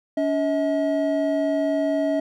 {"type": "tone pair together", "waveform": "triangle", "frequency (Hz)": [284.8, 639.4], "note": ["C#4", "D#5"], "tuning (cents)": [47, 47], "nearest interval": "octave + major second", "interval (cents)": 1400, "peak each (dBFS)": [-21, -20], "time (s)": [0.17, 2.2], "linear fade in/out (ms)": 5, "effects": []}